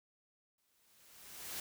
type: noise with exponential growth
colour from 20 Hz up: white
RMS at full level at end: -41 dBFS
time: 0.58-1.6 s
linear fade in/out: 2 ms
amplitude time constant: 220 ms
effects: none